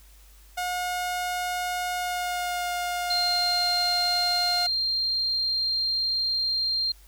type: tone with pitch glide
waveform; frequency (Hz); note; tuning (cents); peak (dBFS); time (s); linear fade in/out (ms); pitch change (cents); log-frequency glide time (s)
sawtooth; 720 to 709.7; F#5 to F5; -47 to +28; -23; 0.57-4.67; 10; -25; 1.96-2.72
type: tone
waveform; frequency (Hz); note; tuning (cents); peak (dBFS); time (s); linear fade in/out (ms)
sine; 4187; C8; 0; -23; 3.1-6.92; 5
effects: added 50 Hz sine -50 dBFS peak until 7.07 s + white hiss -57 dBFS RMS until 7.07 s